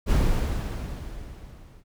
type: noise with level ramp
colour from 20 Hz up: brown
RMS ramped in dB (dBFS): -19 to -49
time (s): 0.06-1.84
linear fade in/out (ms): 50
effects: none